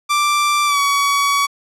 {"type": "tone with pitch glide", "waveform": "sawtooth", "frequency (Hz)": [1176, 1130.1], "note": ["D6", "C#6"], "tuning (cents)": [2, 33], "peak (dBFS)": -10, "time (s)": [0.09, 1.47], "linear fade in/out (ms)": 20, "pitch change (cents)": -69, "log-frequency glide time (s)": [0.66, 0.79], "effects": ["low-pass 11000 Hz 12 dB/octave"]}